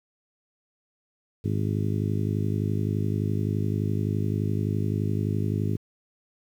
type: harmonic tone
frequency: 51.7 Hz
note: G#1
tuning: 7 cents flat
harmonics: 2 / 3 / 4 / 5 / 6 / 7 / 8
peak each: -26 / -30 / -32 / -34 / -36 / -37 / -38 dBFS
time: 1.44-5.77 s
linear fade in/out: 10 ms
effects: 9-bit